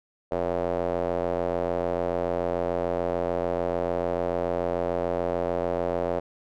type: tone with band-pass filter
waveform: square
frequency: 43.41 Hz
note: F1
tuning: 10 cents flat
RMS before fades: -27 dBFS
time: 0.31-6.2 s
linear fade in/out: 10 ms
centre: 570 Hz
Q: 2.9
effects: none